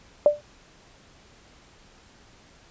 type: tone with exponential decay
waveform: sine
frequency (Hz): 590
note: D5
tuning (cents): +8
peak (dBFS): -9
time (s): 0.26-0.41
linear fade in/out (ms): 1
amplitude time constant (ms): 32
effects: pink hiss -54 dBFS RMS until 2.7 s + resampled to 16000 Hz